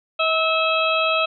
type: harmonic tone with a mistuned harmonic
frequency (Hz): 649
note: E5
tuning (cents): -27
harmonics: 1 / 2 / 4 / 5 / 6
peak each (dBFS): -22 / -22 / -22 / -27 / -29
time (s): 0.19-1.26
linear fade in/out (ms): 10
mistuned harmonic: 1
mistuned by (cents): -21
effects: none